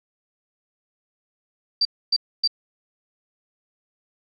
sine tone bursts, 4674 Hz, D8, 9 cents flat, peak -16 dBFS, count 3, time 1.81-2.476 s, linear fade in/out 5 ms, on 42 ms, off 270 ms, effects none

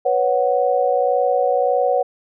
sine chord, B suspended second, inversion none, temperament just, 493.9 / 555.6 / 740.8 Hz, B4 / C#5 / F#5, 0 / +4 / +2 cents, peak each -19 dBFS, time 0.05-2.03 s, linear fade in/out 10 ms, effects none

